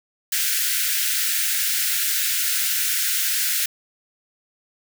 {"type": "high-pass noise", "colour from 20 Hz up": "white", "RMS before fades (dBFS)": -22, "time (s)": [0.32, 3.66], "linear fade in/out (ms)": 5, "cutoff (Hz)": 1400, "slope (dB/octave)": 96, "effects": []}